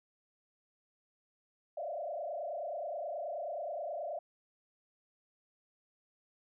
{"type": "tone with frequency modulation", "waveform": "sine", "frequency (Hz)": 637, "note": "D#5", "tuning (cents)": 41, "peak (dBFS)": -36, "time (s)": [1.77, 4.19], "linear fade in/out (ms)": 5, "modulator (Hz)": 29.4, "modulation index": 2.3, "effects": []}